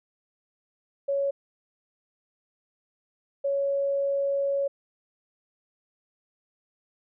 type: tone bursts at uneven times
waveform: sine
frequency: 557 Hz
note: C#5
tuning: 8 cents sharp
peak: -23 dBFS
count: 2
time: 1.08-1.31 / 3.44-4.68 s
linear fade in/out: 10 ms
effects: none